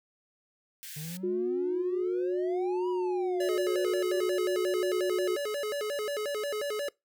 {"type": "high-pass noise", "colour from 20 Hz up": "white", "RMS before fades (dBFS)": -43, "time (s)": [0.83, 1.17], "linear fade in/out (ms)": 0, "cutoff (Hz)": 1500, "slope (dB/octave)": 96}
{"type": "exponential two-way sweep", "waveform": "triangle", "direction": "up then down", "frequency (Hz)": [146.83, 987.8, 370.8], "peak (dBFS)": -35, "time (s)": [0.96, 4.25], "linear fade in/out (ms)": 10, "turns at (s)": 2.89}
{"type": "tone with pitch glide", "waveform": "sine", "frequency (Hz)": [361.3, 365.1], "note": ["F#4", "F#4"], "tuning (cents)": [-41, -23], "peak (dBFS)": -27, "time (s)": [1.23, 5.36], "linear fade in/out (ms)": 10, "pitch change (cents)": 18, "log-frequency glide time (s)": [1.43, 4.6]}
{"type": "tone with vibrato", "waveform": "square", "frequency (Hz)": 493.9, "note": "B4", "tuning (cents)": 0, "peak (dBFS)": -31, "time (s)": [3.4, 6.89], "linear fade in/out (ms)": 5, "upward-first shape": "square", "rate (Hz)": 5.6, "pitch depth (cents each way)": 260}
{"effects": ["noise-tail reverb RT60 0.2 s tail -24 dB re dry"]}